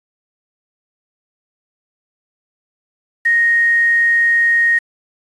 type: tone with quantisation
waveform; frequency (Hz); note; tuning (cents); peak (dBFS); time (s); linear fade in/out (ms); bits
sine; 1864.7; A#6; 0; -10; 3.25-4.79; 10; 6
effects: resampled to 24000 Hz